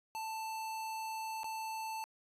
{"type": "tone with dropouts", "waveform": "square", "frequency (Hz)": 884, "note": "A5", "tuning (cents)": 8, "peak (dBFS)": -39, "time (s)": [0.15, 2.04], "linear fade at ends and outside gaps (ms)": 0, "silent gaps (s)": [1.433, 1.443], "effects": ["resampled to 32000 Hz"]}